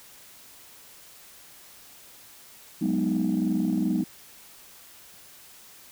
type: chord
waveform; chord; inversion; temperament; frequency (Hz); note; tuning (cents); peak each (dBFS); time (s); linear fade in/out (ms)
sine; G# minor seventh; third; equal; 185 / 207.7 / 246.9 / 311.1; F#3 / G#3 / B3 / D#4; 0 / 0 / 0 / 0; -27; 2.81-4.04; 10
effects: tanh soft clip ceiling -16 dBFS + white hiss -50 dBFS RMS until 5.91 s